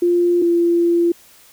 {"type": "tone pair in turn", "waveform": "sine", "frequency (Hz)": [349.2, 342.4], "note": ["F4", "F4"], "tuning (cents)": [0, -34], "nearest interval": "unison", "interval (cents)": 34, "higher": "first", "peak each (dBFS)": -12, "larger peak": "neither", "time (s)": [[0.02, 0.42], [0.42, 1.12]], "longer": "second", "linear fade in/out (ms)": 5, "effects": ["white hiss -48 dBFS RMS until 1.52 s"]}